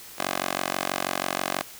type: tone with high-pass filter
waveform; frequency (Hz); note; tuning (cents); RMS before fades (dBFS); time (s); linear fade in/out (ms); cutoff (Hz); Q
10% pulse; 46.19; F#1; -2; -29; 0.18-1.62; 10; 580; 0.81
effects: white hiss -44 dBFS RMS until 1.79 s